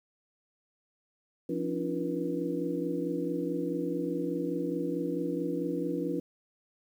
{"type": "tone cluster", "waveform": "sine", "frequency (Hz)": [173.9, 277, 301.7, 346, 481.9], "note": ["F3", "C#4", "D4", "F4", "B4"], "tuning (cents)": [-7, -1, 47, -16, -43], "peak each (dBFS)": [-37, -35, -35, -35, -36], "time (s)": [1.49, 6.2], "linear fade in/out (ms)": 5, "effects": ["10-bit"]}